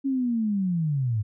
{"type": "linear sweep", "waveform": "sine", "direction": "down", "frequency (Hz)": [277.2, 100.8], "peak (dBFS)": -22, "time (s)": [0.04, 1.23], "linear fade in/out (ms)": 20, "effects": []}